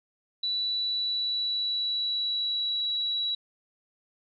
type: tone with pitch glide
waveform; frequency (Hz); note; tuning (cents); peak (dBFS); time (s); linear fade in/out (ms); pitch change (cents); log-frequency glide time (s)
sine; 3951 to 3906; B7 to B7; 0 to -20; -26; 0.43-3.35; 5; -20; 0.78-2.88
effects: none